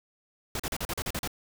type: noise bursts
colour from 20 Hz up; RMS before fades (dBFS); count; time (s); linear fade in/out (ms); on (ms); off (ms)
pink; -32; 9; 0.55-1.276; 2; 46; 39
effects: none

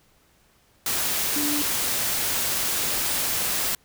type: tone in noise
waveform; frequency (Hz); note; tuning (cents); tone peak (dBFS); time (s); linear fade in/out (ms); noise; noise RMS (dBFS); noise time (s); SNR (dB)
sine; 293.7; D4; 0; -26; 1.36-1.62; 2; white; -25; 0.86-3.75; -4
effects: pink hiss -61 dBFS RMS until 3.84 s

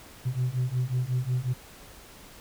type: beating tone pair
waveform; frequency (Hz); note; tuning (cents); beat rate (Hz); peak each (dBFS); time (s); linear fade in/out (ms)
sine; 123.47 / 128.97; B2 / C3; 0 / -25; 5.5; -27 / -26; 0.25-1.54; 20
effects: tanh soft clip ceiling -21 dBFS + pink hiss -49 dBFS RMS until 2.4 s

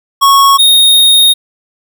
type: tone pair in turn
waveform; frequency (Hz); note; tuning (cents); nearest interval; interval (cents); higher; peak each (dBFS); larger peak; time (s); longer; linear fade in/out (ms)
square; 1104 / 3713; C#6 / A#7; -7 / -8; octave + major sixth; 2099; second; -4; neither; 0.21-0.58 / 0.58-1.34; second; 20
effects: none

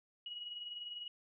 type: tone with tremolo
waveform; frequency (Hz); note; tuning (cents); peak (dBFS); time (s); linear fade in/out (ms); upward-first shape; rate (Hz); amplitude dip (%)
sine; 2906; F#7; -32; -40; 0.26-1.08; 2; triangle; 20; 60
effects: none

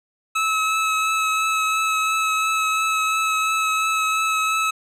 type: tone with vibrato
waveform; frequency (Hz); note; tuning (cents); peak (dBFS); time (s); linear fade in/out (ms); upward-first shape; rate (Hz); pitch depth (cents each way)
25% pulse; 1294; E6; -32; -15; 0.35-4.71; 10; triangle; 2.9; 16
effects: low-pass 10000 Hz 12 dB/octave

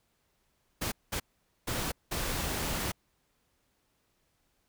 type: noise bursts at uneven times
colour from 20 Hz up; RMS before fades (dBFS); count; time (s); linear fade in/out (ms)
pink; -33; 4; 0.81-0.92 / 1.12-1.2 / 1.67-1.92 / 2.11-2.92; 10
effects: pink hiss -74 dBFS RMS until 4.68 s

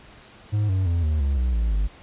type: tone with pitch steps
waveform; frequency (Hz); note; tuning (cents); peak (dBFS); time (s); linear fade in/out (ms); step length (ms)
triangle; 104.9 / 94.54 / 85.21 / 76.79 / 69.21 / 62.37 / 56.21 / 50.66; G#2 / F#2 / F2 / D#2 / C#2 / B1 / A1 / G#1; +18 / +38 / -42 / -22 / -2 / +18 / +38 / -42; -17; 0.52-1.88; 20; 170
effects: pink hiss -48 dBFS RMS until 2.02 s + resampled to 8000 Hz

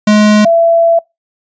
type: tone pair in turn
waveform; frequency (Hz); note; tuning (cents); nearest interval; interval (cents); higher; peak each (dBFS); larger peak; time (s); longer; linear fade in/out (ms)
square / sine; 211 / 669.9; G#3 / E5; +28 / +28; octave + minor sixth; 2000; second; -5; neither; 0.07-0.45 / 0.45-0.99; second; 5
effects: noise-tail reverb RT60 0.2 s tail -25 dB re dry + resampled to 16000 Hz

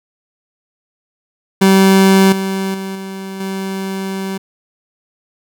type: tone with level steps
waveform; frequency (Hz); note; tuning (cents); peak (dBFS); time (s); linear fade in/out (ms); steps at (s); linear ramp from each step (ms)
30% pulse; 192.4; G3; -32; -4 / -14 / -19 / -22 / -17; 1.61-4.38; 10; 2.32 / 2.74 / 2.95 / 3.4; 5
effects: none

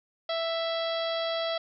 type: harmonic tone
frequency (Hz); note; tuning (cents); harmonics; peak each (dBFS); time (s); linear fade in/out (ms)
661; E5; +5; 1 / 2 / 3 / 4 / 5 / 6 / 7 / 8; -29 / -37 / -40 / -47 / -36 / -40 / -42 / -48; 0.29-1.58; 5
effects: none

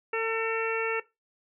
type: harmonic tone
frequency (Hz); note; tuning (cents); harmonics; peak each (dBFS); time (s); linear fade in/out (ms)
450.1; A4; +39; 1 / 2 / 3 / 4 / 5 / 6; -28 / -36 / -34 / -37 / -36 / -36; 0.13-1; 5
effects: noise-tail reverb RT60 0.2 s tail -17 dB re dry

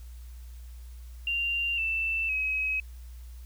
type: tone with pitch steps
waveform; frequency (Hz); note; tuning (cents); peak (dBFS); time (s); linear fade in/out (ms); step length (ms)
sine; 2779 / 2661 / 2548; F7 / E7 / D#7; -9 / +16 / +41; -26; 1.27-2.8; 2; 510
effects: added 60 Hz sine -41 dBFS peak until 3.45 s + white hiss -60 dBFS RMS until 3.45 s

